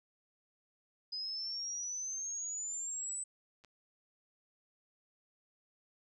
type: exponential sweep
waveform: sine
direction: up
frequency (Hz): 4978 to 8050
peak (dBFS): -37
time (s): 1.12-3.24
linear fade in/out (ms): 10
type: clicks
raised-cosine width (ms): 0.2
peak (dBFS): -48 / -39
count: 2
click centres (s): 3.639 / 3.647
effects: none